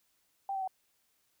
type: tone with pitch steps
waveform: sine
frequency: 786 / 770.7 / 755.7 Hz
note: G5 / G5 / F#5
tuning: +4 / -30 / +36 cents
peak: -32 dBFS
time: 0.49-0.676 s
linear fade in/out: 2 ms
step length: 62 ms
effects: white hiss -74 dBFS RMS until 1.4 s